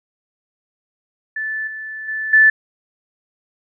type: tone with level steps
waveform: sine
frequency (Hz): 1751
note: A6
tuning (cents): -9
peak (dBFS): -21 / -27 / -21 / -7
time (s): 1.36-2.5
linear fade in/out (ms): 5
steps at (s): 1.67 / 2.08 / 2.33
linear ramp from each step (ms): 5
effects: none